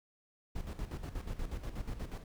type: noise with tremolo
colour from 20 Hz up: brown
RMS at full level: -38 dBFS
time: 0.55-2.24 s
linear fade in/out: 10 ms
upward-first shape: square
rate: 8.3 Hz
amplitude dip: 65%
effects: none